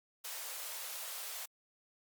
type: high-pass noise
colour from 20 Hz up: white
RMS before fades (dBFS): -43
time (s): 0.24-1.46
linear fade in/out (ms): 10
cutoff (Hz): 470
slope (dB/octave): 48
effects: Opus 48 kbps